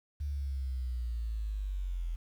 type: linear sweep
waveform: sine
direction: down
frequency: 73.1 to 41 Hz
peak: -32 dBFS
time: 0.2-2.16 s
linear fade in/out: 10 ms
effects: 10-bit